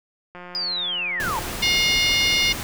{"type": "click train", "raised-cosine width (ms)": 0.5, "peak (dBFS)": -24, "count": 212, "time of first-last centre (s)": [0.35, 1.535], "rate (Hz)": 178}
{"type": "linear sweep", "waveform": "sine", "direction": "down", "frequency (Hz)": [4978, 831], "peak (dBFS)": -23, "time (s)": [0.55, 1.39], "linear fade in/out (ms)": 0}
{"type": "noise", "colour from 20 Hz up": "pink", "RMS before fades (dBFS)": -30, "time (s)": [1.2, 2.63], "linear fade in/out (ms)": 0}
{"type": "harmonic tone", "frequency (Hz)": 714, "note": "F5", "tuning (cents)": 38, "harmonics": [3, 4, 5, 6, 7, 8], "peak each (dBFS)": [-21, -23, -25, -27, -28, -29], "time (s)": [1.62, 2.53], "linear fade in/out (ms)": 10}
{"effects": []}